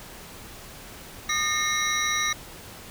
triangle tone cluster, 1222 / 1822 / 2148 / 3858 / 5790 Hz, D#6 / A#6 / C7 / B7 / F#8, -32 / -40 / +45 / -41 / -38 cents, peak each -28 dBFS, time 1.29-2.33 s, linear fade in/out 5 ms, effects pink hiss -43 dBFS RMS until 2.9 s

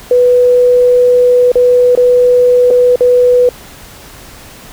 sine tone with dropouts, 493.9 Hz, B4, in tune, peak -4 dBFS, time 0.11-3.49 s, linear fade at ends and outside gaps 2 ms, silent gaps 1.518-1.555 / 1.952-1.974 / 2.705-2.709 / 2.958-3.007 s, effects pink hiss -34 dBFS RMS until 4.72 s

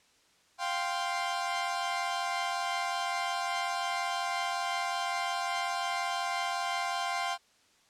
sawtooth chord, F suspended second, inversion none, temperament equal, 698.5 / 784 / 1046.5 Hz, F5 / G5 / C6, 0 / 0 / 0 cents, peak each -31 dBFS, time 0.58-7.38 s, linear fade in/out 50 ms, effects white hiss -65 dBFS RMS until 7.89 s + low-pass 7000 Hz 12 dB/octave

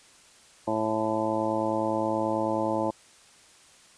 harmonic tone with a mistuned harmonic, 109.4 Hz, A2, 9 cents flat, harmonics 1 / 2 / 3 / 4 / 5 / 6 / 7 / 8 / 9, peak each -39 / -34 / -30 / -40 / -30 / -33 / -39 / -31 / -37 dBFS, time 0.67-2.91 s, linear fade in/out 10 ms, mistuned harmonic 9, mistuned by +49 cents, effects white hiss -55 dBFS RMS until 3.97 s + resampled to 22050 Hz

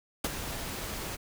pink noise with ADSR envelope, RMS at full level -28 dBFS, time 0.24-1.17 s, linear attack 6 ms, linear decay 33 ms, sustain -9 dB, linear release 24 ms, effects none

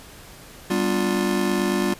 square chord, G dominant seventh, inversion none, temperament just, 196 / 245 / 294 / 352.8 Hz, G3 / B3 / D4 / F4, 0 / -14 / +2 / +18 cents, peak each -25 / -28 / -29 / -25 dBFS, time 0.7-1.94 s, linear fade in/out 5 ms, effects pink hiss -44 dBFS RMS until 1.99 s + resampled to 32000 Hz

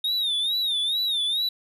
triangle tone with vibrato, 3691 Hz, A#7, 18 cents flat, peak -21 dBFS, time 0.04-1.49 s, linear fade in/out 5 ms, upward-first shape sine, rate 2.3 Hz, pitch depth 120 cents each way, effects none

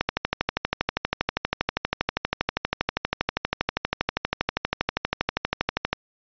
click train, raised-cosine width 0.3 ms, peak -5 dBFS, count 75, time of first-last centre 0.01-5.93 s, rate 12.5 Hz, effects resampled to 11025 Hz

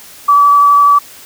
sine tone with vibrato, 1149 Hz, D6, 38 cents flat, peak -4 dBFS, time 0.28-0.99 s, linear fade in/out 10 ms, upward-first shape triangle, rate 12 Hz, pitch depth 10 cents each way, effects white hiss -36 dBFS RMS until 1.25 s

